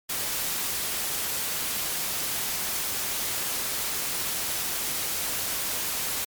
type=noise; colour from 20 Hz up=white; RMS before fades=-29 dBFS; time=0.09-6.25 s; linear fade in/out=10 ms; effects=MP3 96 kbps